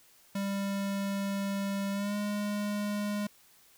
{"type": "tone with pitch glide", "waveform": "square", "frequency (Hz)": [198, 206.4], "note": ["G3", "G#3"], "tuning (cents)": [18, -10], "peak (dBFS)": -31, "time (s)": [0.35, 3.27], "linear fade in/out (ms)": 5, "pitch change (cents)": 72, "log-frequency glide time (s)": [1.92, 2.16], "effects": ["white hiss -61 dBFS RMS until 3.77 s"]}